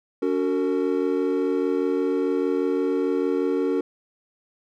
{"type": "tone cluster", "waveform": "triangle", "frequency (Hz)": [283.9, 370.2, 455.2], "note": ["C#4", "F#4", "A#4"], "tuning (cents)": [41, 1, -41], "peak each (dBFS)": -23, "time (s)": [0.22, 3.81], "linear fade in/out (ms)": 5, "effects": []}